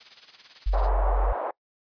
blue noise with tremolo, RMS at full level -38 dBFS, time 0-0.89 s, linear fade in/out 10 ms, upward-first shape sine, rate 18 Hz, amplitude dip 70%
sine tone, 46.32 Hz, F#1, 3 cents sharp, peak -20 dBFS, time 0.66-1.33 s, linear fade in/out 10 ms
white band-pass noise, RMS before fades -30 dBFS, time 0.73-1.51 s, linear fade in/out 5 ms, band 500 to 910 Hz, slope 24 dB/octave
effects noise-tail reverb RT60 0.1 s tail -24 dB re dry + resampled to 11025 Hz

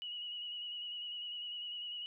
sine tone with vibrato, 2912 Hz, F#7, 28 cents flat, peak -40 dBFS, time 0.02-2.06 s, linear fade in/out 0 ms, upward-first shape square, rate 10 Hz, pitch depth 23 cents each way, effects none

